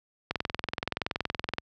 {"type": "click train", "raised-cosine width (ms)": 0.3, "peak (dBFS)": -12, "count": 28, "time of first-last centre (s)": [0.31, 1.584], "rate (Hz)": 21.2, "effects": ["high-pass 60 Hz 12 dB/octave"]}